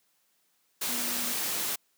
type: tone in noise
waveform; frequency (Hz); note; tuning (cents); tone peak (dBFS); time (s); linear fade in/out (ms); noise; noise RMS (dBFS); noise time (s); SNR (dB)
sine; 242.7; B3; -30; -40; 0.88-1.33; 10; white; -31; 0.81-1.76; -12
effects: white hiss -71 dBFS RMS until 1.97 s + high-pass 150 Hz 12 dB/octave